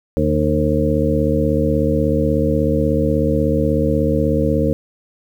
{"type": "harmonic tone with a mistuned harmonic", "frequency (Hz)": 76.4, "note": "D#2", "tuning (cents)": -31, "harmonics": [1, 2, 3, 4, 6, 7], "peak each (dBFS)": [-21, -21, -21, -21, -21, -21], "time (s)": [0.17, 4.73], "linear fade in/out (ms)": 0, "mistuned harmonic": 1, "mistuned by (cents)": 82, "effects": ["8-bit"]}